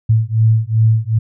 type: beating tone pair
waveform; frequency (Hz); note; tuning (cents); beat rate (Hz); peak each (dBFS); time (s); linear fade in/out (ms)
sine; 110 / 112.6; A2 / A2; 0 / +40; 2.6; -13; 0.09-1.19; 10
effects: none